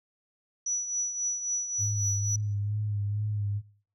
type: tone with tremolo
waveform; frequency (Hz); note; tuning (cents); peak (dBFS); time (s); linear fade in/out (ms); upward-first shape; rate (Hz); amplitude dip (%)
sine; 5900; F#8; -6; -25; 0.66-2.36; 5; triangle; 3.7; 65
type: tone with vibrato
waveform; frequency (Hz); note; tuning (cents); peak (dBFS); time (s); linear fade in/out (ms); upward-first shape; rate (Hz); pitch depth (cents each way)
sine; 103.83; G#2; 0; -27; 1.78-3.62; 50; sine; 2.2; 39
effects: noise-tail reverb RT60 0.5 s tail -22 dB re dry + tanh soft clip ceiling -16 dBFS